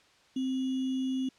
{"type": "tone with sample-and-hold", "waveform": "sine", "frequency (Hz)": 261.4, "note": "C4", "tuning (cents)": -1, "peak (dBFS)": -28, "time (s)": [0.36, 1.29], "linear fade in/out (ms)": 5, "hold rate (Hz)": 3150, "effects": ["white hiss -62 dBFS RMS until 1.38 s", "low-pass 5000 Hz 12 dB/octave"]}